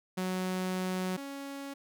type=tone pair in turn; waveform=sawtooth; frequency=185 / 277.8 Hz; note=F#3 / C#4; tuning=0 / +4 cents; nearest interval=perfect fifth; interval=704 cents; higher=second; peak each=-27 / -35 dBFS; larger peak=first; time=0.17-1.17 / 1.17-1.74 s; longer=first; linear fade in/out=10 ms; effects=none